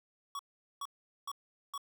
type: tone bursts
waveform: square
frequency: 1123 Hz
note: C#6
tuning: 22 cents sharp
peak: -38 dBFS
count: 4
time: 0.35-1.778 s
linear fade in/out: 2 ms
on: 42 ms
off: 420 ms
effects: none